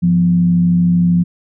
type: tone with frequency modulation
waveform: sine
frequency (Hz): 174.61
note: F3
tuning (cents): 0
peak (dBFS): -9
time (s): 0.02-1.24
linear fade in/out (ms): 20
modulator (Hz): 73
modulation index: 0.33
effects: none